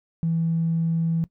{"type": "tone with tanh clipping", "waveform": "triangle", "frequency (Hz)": 164.81, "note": "E3", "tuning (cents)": 0, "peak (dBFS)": -20, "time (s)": [0.23, 1.24], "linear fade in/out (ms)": 0, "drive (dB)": 4, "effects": ["noise-tail reverb RT60 0.1 s tail -18 dB re dry"]}